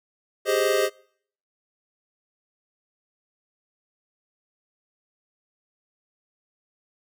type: chord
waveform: square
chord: Ab major seventh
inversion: third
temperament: equal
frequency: 392 / 415.3 / 523.3 / 622.3 Hz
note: G4 / Ab4 / C5 / Eb5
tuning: 0 / 0 / 0 / 0 cents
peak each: -26 dBFS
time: 0.45-0.9 s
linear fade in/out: 50 ms
effects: noise-tail reverb RT60 0.6 s tail -25 dB re dry